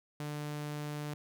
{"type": "tone", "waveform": "sawtooth", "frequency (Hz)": 148.4, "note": "D3", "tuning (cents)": 18, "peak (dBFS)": -33, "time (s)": [0.2, 1.14], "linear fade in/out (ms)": 2, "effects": []}